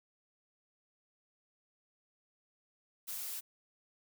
blue noise, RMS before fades -41 dBFS, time 3.07-3.41 s, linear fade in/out 20 ms, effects none

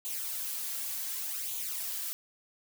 blue noise with flanger, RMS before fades -36 dBFS, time 0.05-2.13 s, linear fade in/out 0 ms, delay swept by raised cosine 0.28 to 3.68 ms, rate 0.67 Hz, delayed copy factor +0.6, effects none

